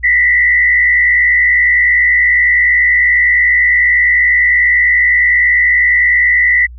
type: tone with frequency modulation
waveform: sine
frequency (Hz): 1974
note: B6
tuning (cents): -1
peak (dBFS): -7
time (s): 0.03-6.67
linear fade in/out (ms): 20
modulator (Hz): 71.3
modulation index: 0.92
effects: added 60 Hz sine -29 dBFS peak until 6.78 s